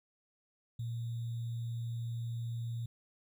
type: tone with sample-and-hold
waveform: sine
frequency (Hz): 116.54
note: A#2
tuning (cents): 0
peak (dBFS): -35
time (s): 0.79-2.86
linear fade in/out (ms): 5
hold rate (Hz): 3675
effects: none